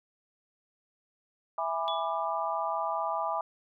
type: chord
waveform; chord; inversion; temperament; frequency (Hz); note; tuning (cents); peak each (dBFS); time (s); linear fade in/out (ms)
sine; E dominant seventh; none; just; 659.3 / 824.1 / 988.9 / 1186.7; E5 / G#5 / B5 / D6; 0 / -14 / +2 / +18; -34; 1.58-3.41; 2
type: tone with exponential decay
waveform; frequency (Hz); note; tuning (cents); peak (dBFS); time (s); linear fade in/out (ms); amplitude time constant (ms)
sine; 3421; A7; -49; -31; 1.88-2.25; 0; 79
effects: none